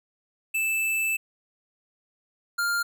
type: tone pair in turn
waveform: square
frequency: 2637 / 1400.9 Hz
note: E7 / F6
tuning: 0 / +5 cents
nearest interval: major seventh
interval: 1095 cents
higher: first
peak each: -24 dBFS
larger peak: neither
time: 0.54-1.17 / 2.58-2.83 s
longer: first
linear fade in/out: 10 ms
effects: none